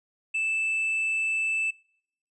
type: tone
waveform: triangle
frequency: 2637 Hz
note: E7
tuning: in tune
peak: -23 dBFS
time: 0.34-1.71 s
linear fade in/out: 10 ms
effects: noise-tail reverb RT60 0.7 s tail -26 dB re dry + resampled to 24000 Hz